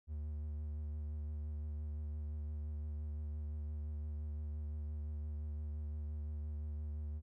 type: tone with vibrato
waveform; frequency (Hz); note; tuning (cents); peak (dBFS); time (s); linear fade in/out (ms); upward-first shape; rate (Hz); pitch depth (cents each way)
triangle; 75; D2; +37; -37; 0.07-7.22; 50; sine; 5.8; 25
effects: none